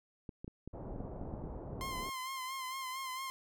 clicks, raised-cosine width 3 ms, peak -31 dBFS, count 12, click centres 0.292 / 0.445 / 0.479 / 0.676 / 0.961 / 1.005 / 1.052 / 1.214 / 1.339 / 1.44 / 1.731 / 1.792 s
pink low-pass noise, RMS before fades -44 dBFS, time 0.73-2.1 s, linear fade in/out 10 ms, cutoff 810 Hz, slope 24 dB/octave
sawtooth tone with vibrato, 1046.5 Hz, C6, in tune, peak -35 dBFS, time 1.81-3.3 s, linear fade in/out 0 ms, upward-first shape sine, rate 4.4 Hz, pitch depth 45 cents each way
effects none

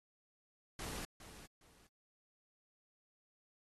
pink noise with echo, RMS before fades -45 dBFS, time 0.79-1.05 s, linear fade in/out 2 ms, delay 410 ms, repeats 2, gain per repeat -11 dB, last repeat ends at 1.87 s, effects AAC 32 kbps

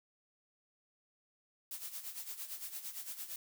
blue noise with tremolo, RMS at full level -42 dBFS, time 1.71-3.36 s, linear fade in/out 2 ms, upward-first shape sine, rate 8.8 Hz, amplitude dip 70%, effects none

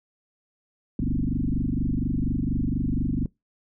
sine tone with frequency modulation, 146.6 Hz, D3, 3 cents flat, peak -22 dBFS, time 0.99-3.26 s, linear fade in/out 2 ms, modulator 24.2 Hz, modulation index 5.7, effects noise-tail reverb RT60 0.2 s tail -24 dB re dry

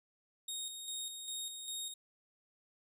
20% pulse tone with tremolo, 3729 Hz, A#7, in tune, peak -33 dBFS, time 0.48-1.94 s, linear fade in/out 5 ms, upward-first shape square, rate 2.5 Hz, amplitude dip 45%, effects none

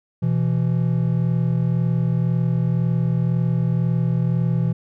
triangle tone pair together, 125.26 / 167.2 Hz, B2 / E3, +25 / +25 cents, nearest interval perfect fourth, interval 500 cents, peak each -18 dBFS, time 0.22-4.73 s, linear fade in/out 10 ms, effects none

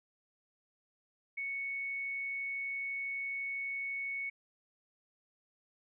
sine tone, 2217 Hz, C#7, in tune, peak -35 dBFS, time 1.37-4.3 s, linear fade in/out 10 ms, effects none

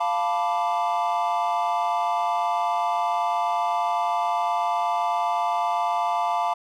triangle chord, B half-diminished seventh, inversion second, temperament equal, 698.5 / 880 / 987.8 / 1174.7 Hz, F5 / A5 / B5 / D6, 0 / 0 / 0 / 0 cents, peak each -23 / -24 / -26 / -27 dBFS, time 0-6.54 s, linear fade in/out 10 ms, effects tanh soft clip ceiling -11 dBFS

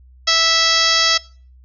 harmonic tone, 657 Hz, E5, 6 cents flat, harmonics 1 / 2 / 3 / 4 / 5 / 6 / 7 / 8 / 9 / 10, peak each -27 / -21 / -21 / -26 / -20 / -21 / -20 / -17 / -27 / -28 dBFS, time 0.27-1.18 s, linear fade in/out 10 ms, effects noise-tail reverb RT60 0.4 s tail -22 dB re dry + added 63 Hz sine -43 dBFS peak until 1.64 s

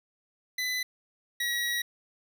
25% pulse tone pair in turn, 2004 / 1913.4 Hz, B6 / A#6, +25 / +45 cents, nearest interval minor second, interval 80 cents, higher first, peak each -25 / -24 dBFS, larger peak second, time 0.58-0.83 / 1.4-1.82 s, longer second, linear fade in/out 5 ms, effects none

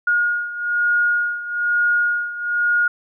sine beating tone pair, 1433 / 1434.1 Hz, F6 / F6, +44 / +45 cents, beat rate 1.1 Hz, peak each -18 / -22 dBFS, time 0.07-2.88 s, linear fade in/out 5 ms, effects none

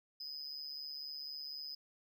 triangle tone with amplitude modulation, 5030 Hz, D#8, 18 cents sharp, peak -38 dBFS, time 0.2-1.75 s, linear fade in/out 5 ms, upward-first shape sine, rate 144 Hz, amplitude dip 80%, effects none

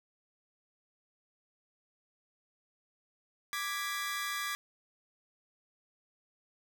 sawtooth chord, G# diminished, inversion second, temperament equal, 1174.7 / 1661.2 / 1975.5 Hz, D6 / G#6 / B6, 0 / 0 / 0 cents, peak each -34 / -35 / -36 dBFS, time 3.53-4.55 s, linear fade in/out 0 ms, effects none

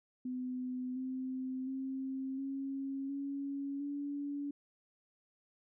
sine tone with pitch steps, 253 / 259.2 / 265.6 / 272.1 / 278.8 / 285.6 Hz, B3 / C4 / C4 / C#4 / C#4 / D4, +42 / -16 / +26 / -32 / +10 / -48 cents, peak -36 dBFS, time 0.25-4.51 s, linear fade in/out 5 ms, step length 710 ms, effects none

